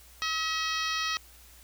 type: harmonic tone with a mistuned harmonic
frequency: 640 Hz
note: D#5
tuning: 49 cents sharp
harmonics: 2 / 3 / 4 / 5 / 6 / 7 / 8 / 9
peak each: -33 / -35 / -36 / -37 / -38 / -38 / -39 / -40 dBFS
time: 0.22-1.17 s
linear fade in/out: 0 ms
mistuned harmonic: 7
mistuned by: -25 cents
effects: added 60 Hz sine -55 dBFS peak until 1.63 s + white hiss -55 dBFS RMS until 1.63 s